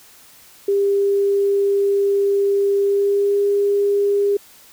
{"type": "tone with pitch glide", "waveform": "sine", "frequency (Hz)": [399.3, 403.9], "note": ["G4", "G#4"], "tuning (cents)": [32, -48], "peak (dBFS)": -14, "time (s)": [0.68, 4.37], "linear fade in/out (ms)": 5, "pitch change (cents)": 20, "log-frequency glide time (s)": [2.82, 3.39], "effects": ["white hiss -47 dBFS RMS until 4.72 s"]}